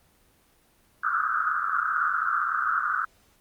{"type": "band-pass noise", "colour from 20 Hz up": "pink", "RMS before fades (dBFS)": -26, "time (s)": [1.03, 3.05], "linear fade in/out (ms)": 5, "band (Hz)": [1200, 1500], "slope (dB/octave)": 96, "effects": ["pink hiss -62 dBFS RMS until 3.4 s", "Opus 24 kbps"]}